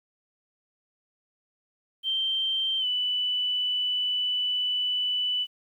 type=tone with pitch glide; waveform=sine; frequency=3136 to 2981 Hz; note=G7 to F#7; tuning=0 to +12 cents; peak=-24 dBFS; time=2.03-5.47 s; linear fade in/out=50 ms; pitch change=-88 cents; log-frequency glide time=2.79-2.86 s; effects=10-bit